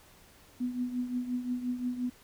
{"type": "tone with tremolo", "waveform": "sine", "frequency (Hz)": 247.8, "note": "B3", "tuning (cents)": 6, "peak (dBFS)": -27, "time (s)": [0.6, 2.1], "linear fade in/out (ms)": 10, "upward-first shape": "triangle", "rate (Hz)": 5.7, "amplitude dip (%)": 75, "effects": ["pink hiss -58 dBFS RMS until 2.23 s"]}